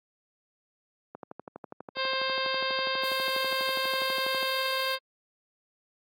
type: click train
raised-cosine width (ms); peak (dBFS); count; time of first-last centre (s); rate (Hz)
1; -25; 41; 1.15-4.429; 12.2
type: harmonic tone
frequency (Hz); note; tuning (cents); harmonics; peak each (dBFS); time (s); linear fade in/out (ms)
528; C5; +16; 1 / 2 / 3 / 4 / 5 / 6 / 7 / 8 / 9; -33 / -33 / -35 / -38 / -37 / -38 / -36 / -42 / -37; 1.95-4.99; 50
type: noise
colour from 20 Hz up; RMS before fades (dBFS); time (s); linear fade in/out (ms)
violet; -42; 3.04-4.95; 0
effects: high-pass 200 Hz 12 dB/octave + AAC 48 kbps